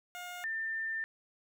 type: tone pair in turn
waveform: 15% pulse / sine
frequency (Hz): 713 / 1792.5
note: F5 / A6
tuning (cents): +36 / +32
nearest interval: octave + major third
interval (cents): 1596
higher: second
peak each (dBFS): -35 / -33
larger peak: second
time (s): 0.15-0.44 / 0.44-1.04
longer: second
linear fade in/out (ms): 0
effects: none